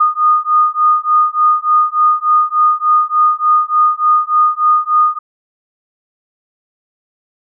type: beating tone pair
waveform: sine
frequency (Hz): 1227 / 1230.4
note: D#6 / D#6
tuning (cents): -25 / -20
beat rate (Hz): 3.4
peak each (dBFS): -12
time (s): 0-5.19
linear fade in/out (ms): 10
effects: none